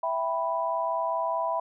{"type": "chord", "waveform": "sine", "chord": "E minor", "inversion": "none", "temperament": "equal", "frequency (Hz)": [659.3, 784, 987.8], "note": ["E5", "G5", "B5"], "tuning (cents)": [0, 0, 0], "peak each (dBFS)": [-29, -34, -28], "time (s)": [0.03, 1.6], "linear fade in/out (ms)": 5, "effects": []}